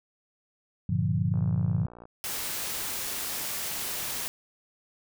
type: chord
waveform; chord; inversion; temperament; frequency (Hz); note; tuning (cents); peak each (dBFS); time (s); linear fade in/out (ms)
sine; G minor seventh; none; equal; 98 / 116.54 / 146.83 / 174.61; G2 / Bb2 / D3 / F3; 0 / 0 / 0 / 0; -29; 0.89-1.86; 5
type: click train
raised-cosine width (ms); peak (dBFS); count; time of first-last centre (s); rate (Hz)
1; -32; 43; 1.34-2.054; 58.8
type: noise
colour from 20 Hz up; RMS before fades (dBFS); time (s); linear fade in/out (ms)
white; -33; 2.24-4.28; 0
effects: none